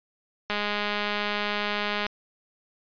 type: click train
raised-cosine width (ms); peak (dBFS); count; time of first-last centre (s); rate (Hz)
0.3; -12; 325; 0.5-2.065; 207
effects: resampled to 11025 Hz